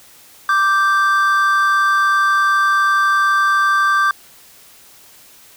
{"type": "tone pair together", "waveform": "triangle", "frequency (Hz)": [1174.7, 1568], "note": ["D6", "G6"], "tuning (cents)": [0, 0], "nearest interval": "perfect fourth", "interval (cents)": 500, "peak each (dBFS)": [-12, -14], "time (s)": [0.49, 4.11], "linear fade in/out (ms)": 2, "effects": ["white hiss -45 dBFS RMS until 5.56 s"]}